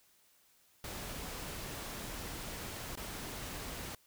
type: noise with dropouts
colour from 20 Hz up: pink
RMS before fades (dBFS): -43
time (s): 0.84-3.95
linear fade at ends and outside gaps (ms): 2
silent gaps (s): 2.955-2.973
effects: white hiss -68 dBFS RMS until 4.06 s